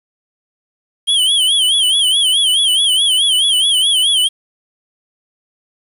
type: tone with vibrato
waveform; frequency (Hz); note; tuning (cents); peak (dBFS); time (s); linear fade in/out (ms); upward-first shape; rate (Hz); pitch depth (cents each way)
square; 3174; G7; +21; -11; 1.07-4.29; 20; sine; 4.7; 120
effects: resampled to 32000 Hz + 7-bit